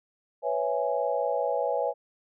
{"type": "chord", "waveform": "sine", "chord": "C# minor seventh", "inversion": "third", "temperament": "equal", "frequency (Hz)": [493.9, 554.4, 659.3, 830.6], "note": ["B4", "C#5", "E5", "G#5"], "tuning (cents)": [0, 0, 0, 0], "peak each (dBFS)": [-30, -29, -31, -31], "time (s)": [0.42, 1.94], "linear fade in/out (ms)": 50, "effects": []}